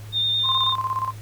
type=tone with vibrato; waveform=sine; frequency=3638 Hz; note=A#7; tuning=43 cents flat; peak=-19 dBFS; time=0.12-0.76 s; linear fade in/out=50 ms; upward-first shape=sine; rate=9.2 Hz; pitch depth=16 cents each way
type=tone with tremolo; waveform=sine; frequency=1047 Hz; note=C6; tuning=1 cent sharp; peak=-20 dBFS; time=0.43-1.13 s; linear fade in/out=50 ms; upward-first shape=square; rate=17 Hz; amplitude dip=65%
effects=added 106 Hz sine -35 dBFS peak until 1.21 s + pink hiss -47 dBFS RMS until 1.21 s